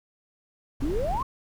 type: noise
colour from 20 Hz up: brown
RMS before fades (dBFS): -30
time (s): 0.8-1.23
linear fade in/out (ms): 10
type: exponential sweep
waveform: sine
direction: up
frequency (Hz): 261.6 to 1121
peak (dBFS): -26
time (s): 0.82-1.23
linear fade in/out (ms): 5
effects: none